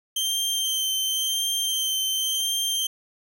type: tone with vibrato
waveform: sawtooth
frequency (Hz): 3136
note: G7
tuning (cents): 0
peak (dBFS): -20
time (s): 0.16-2.87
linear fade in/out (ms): 5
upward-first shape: sine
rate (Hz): 0.93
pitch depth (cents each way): 19
effects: none